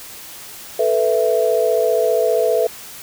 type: chord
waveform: sine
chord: A suspended second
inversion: none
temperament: just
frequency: 440 / 495 / 660 Hz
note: A4 / B4 / E5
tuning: 0 / +4 / +2 cents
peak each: -18 dBFS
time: 0.79-2.67 s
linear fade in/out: 5 ms
effects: white hiss -36 dBFS RMS until 3.02 s